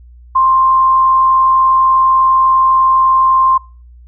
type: tone with frequency modulation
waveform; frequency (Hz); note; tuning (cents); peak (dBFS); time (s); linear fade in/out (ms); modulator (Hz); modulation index
sine; 1052; C6; +9; -7; 0.35-3.58; 10; 76.5; 0.2
effects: noise-tail reverb RT60 0.4 s tail -24 dB re dry + added 60 Hz sine -36 dBFS peak until 4.07 s